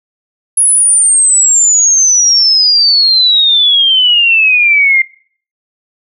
sine exponential sweep, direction down, 10560 to 2093 Hz, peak -5 dBFS, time 0.57-5.02 s, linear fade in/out 5 ms, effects noise-tail reverb RT60 0.5 s tail -21 dB re dry

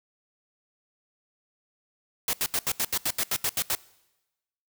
white noise bursts, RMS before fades -26 dBFS, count 12, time 2.28-3.751 s, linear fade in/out 2 ms, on 52 ms, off 77 ms, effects noise-tail reverb RT60 1.0 s tail -22 dB re dry

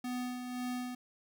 square tone with tremolo, 248.7 Hz, B3, 12 cents sharp, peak -35 dBFS, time 0.04-0.95 s, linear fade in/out 5 ms, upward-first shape sine, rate 1.9 Hz, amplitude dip 45%, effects 12-bit

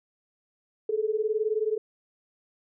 sine beating tone pair, 423.2 / 442.2 Hz, G#4 / A4, +33 / +9 cents, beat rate 19 Hz, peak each -27 dBFS, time 0.89-1.78 s, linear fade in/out 5 ms, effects none

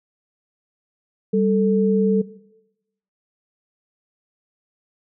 sine tone pair together, 196 / 441.2 Hz, G3 / A4, 0 / +5 cents, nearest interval octave + major second, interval 1405 cents, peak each -18 dBFS, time 1.33-2.22 s, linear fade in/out 10 ms, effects noise-tail reverb RT60 0.9 s tail -18 dB re dry

